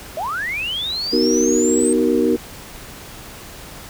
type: linear sweep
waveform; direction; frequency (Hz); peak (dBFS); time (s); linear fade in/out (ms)
sine; up; 587.3 to 8450; -21; 0.17-1.93; 2
type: chord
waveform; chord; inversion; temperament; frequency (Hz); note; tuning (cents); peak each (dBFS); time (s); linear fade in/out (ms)
sine; B major seventh; none; equal with one note detuned; 246.9 / 311.1 / 378.2 / 466.2; B3 / D#4 / F#4 / A#4; 0 / 0 / +38 / 0; -19; 1.12-2.37; 20
effects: tanh soft clip ceiling -1 dBFS + pink hiss -37 dBFS RMS until 3.89 s